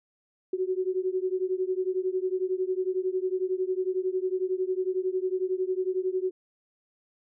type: beating tone pair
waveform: sine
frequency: 367.5 / 378.5 Hz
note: F#4 / F#4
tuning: -12 / +39 cents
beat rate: 11 Hz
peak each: -28 / -29 dBFS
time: 0.53-6.31 s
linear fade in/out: 5 ms
effects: none